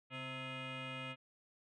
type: tone with frequency modulation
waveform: sine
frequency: 1307 Hz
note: E6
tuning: 15 cents flat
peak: -40 dBFS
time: 0.1-1.16 s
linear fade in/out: 50 ms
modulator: 391 Hz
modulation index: 4.3
effects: tanh soft clip ceiling -39 dBFS